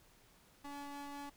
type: ring-modulated tone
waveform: 35% pulse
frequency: 285.7 Hz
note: D4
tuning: 48 cents flat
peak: -40 dBFS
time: 0.64-1.3 s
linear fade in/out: 10 ms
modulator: 569 Hz
effects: pink hiss -66 dBFS RMS until 1.36 s